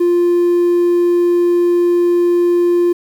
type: tone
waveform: triangle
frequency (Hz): 349.2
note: F4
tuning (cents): 0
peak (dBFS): -7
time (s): 0-2.93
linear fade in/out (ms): 10
effects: tanh soft clip ceiling -4 dBFS + 7-bit